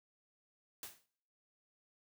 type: noise with exponential decay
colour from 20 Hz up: white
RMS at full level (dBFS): -43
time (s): 0.83-1.06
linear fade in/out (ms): 1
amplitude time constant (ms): 48
effects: noise-tail reverb RT60 0.7 s tail -24 dB re dry + high-pass 60 Hz 12 dB/octave